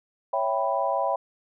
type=chord; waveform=sine; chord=C# half-diminished seventh; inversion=none; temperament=equal; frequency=554.4 / 659.3 / 784 / 987.8 Hz; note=C#5 / E5 / G5 / B5; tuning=0 / 0 / 0 / 0 cents; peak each=-28 dBFS; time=0.33-1.16 s; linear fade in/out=5 ms; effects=none